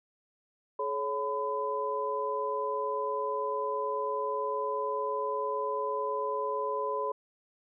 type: tone cluster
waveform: sine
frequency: 425.1 / 554 / 1007 Hz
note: G#4 / C#5 / B5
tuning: +40 / -1 / +33 cents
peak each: -34 / -35 / -32 dBFS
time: 0.79-7.12 s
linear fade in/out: 5 ms
effects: none